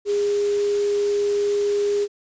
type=tone in noise; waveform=sine; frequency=408.8 Hz; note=G#4; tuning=27 cents flat; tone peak=-18 dBFS; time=0.05-2.08 s; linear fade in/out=50 ms; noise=white; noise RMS=-36 dBFS; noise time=0.05-2.08 s; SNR=+15 dB; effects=resampled to 16000 Hz